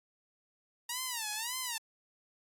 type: tone with vibrato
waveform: 5% pulse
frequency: 932.3 Hz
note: A#5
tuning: in tune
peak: -23 dBFS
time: 0.89-1.78 s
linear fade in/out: 5 ms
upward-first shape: sine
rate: 1.8 Hz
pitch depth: 180 cents each way
effects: AAC 64 kbps